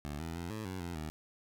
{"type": "tone with pitch steps", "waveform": "15% pulse", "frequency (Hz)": [73, 82, 85.9, 108.7, 93.2, 86.3, 77.6], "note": ["D2", "E2", "F2", "A2", "F#2", "F2", "D#2"], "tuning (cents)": [-10, -9, -28, -21, 13, -20, -4], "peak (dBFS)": -32, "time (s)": [0.05, 1.1], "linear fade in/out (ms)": 0, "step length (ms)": 150, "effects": []}